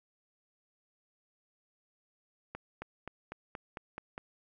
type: accelerating click train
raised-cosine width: 0.5 ms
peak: -25 dBFS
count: 8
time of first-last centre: 2.55-4.179 s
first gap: 270 ms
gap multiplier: 0.95
effects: none